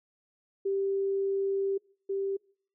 sine tone pair in turn, 392 / 392 Hz, G4 / G4, 0 / 0 cents, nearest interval unison, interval 0 cents, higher neither, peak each -26 / -28 dBFS, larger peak first, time 0.65-1.78 / 2.09-2.37 s, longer first, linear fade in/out 10 ms, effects noise-tail reverb RT60 0.6 s tail -26 dB re dry

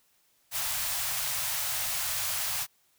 white band-stop noise, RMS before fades -31 dBFS, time 0.51-2.67 s, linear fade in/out 50 ms, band 150 to 600 Hz, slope 48 dB/octave, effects white hiss -68 dBFS RMS until 2.98 s

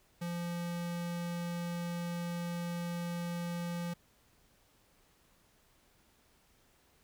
square tone, 172.6 Hz, F3, 20 cents flat, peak -36 dBFS, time 0.21-3.94 s, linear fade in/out 10 ms, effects pink hiss -68 dBFS RMS until 7.03 s

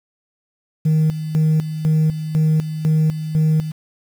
sine tone with tremolo, 156.4 Hz, D#3, 9 cents sharp, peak -10 dBFS, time 0.85-3.72 s, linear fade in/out 10 ms, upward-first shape square, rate 2 Hz, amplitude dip 75%, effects tanh soft clip ceiling -11 dBFS + 7-bit

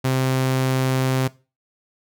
sawtooth tone, 130.81 Hz, C3, in tune, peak -14 dBFS, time 0.04-1.28 s, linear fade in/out 10 ms, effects noise-tail reverb RT60 0.3 s tail -19 dB re dry

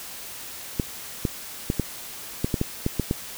clicks, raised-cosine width 3 ms, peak -9 dBFS, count 10, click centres 0.798 / 1.252 / 1.701 / 1.797 / 2.445 / 2.542 / 2.614 / 2.864 / 2.997 / 3.111 s, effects white hiss -38 dBFS RMS until 3.37 s

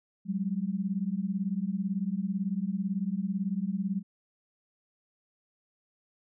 sine beating tone pair, 185 / 203 Hz, F#3 / G#3, 0 / -39 cents, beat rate 18 Hz, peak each -31 dBFS, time 0.25-4.03 s, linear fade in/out 50 ms, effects none

